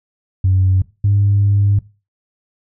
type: tone pair in turn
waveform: sine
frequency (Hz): 94 / 100.93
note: F#2 / G#2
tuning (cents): +28 / -49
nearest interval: minor second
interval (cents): 123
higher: second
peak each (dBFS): -9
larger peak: neither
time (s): 0.44-0.82 / 1.04-1.79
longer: second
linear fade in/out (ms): 5
effects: noise-tail reverb RT60 0.3 s tail -20 dB re dry + tanh soft clip ceiling -6 dBFS